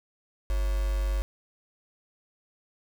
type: tone with quantisation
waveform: sine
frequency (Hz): 49.54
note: G1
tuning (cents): +19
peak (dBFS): -24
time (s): 0.5-1.22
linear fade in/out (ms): 0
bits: 6
effects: none